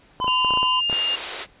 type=tone; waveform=square; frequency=1014 Hz; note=B5; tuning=45 cents sharp; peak=-21 dBFS; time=0.2-0.81 s; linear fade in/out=20 ms
type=clicks; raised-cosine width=1 ms; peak=-16 dBFS; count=10; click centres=0.201 / 0.244 / 0.28 / 0.447 / 0.507 / 0.537 / 0.574 / 0.63 / 0.898 / 0.928 s
type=tone with pitch glide; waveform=sine; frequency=2800 to 2819 Hz; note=F7 to F7; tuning=+4 to +16 cents; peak=-20 dBFS; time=0.27-1.16 s; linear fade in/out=10 ms; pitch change=+12 cents; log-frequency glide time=0.52-0.99 s
type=high-pass noise; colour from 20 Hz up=white; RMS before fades=-26 dBFS; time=0.88-1.47 s; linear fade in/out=50 ms; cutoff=330 Hz; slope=24 dB/octave
effects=pink hiss -54 dBFS RMS until 1.6 s + resampled to 8000 Hz